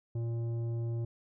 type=tone with tanh clipping; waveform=triangle; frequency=116.3 Hz; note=A#2; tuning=4 cents flat; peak=-33 dBFS; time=0.15-1.05 s; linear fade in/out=5 ms; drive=14 dB; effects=none